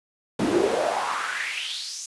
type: noise with high-pass filter sweep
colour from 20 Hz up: brown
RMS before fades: -26 dBFS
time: 0.39-2.06 s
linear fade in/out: 5 ms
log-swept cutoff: 250 to 6700 Hz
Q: 4.3
effects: resampled to 24000 Hz